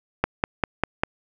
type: click train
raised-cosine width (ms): 0.5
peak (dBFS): -4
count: 5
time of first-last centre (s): 0.24-1.035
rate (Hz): 5.03
effects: none